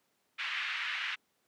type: band-pass noise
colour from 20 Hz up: white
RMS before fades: -36 dBFS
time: 0.38-1.16 s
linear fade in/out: 20 ms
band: 1400 to 2800 Hz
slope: 24 dB/octave
effects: pink hiss -75 dBFS RMS until 1.47 s + high-pass 200 Hz 12 dB/octave